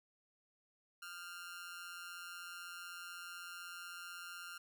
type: tone with amplitude modulation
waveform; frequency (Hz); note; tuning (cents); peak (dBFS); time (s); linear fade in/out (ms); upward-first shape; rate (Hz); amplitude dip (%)
sawtooth; 1396.9; F6; 0; -40; 1.02-4.58; 5; sine; 176; 75
effects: none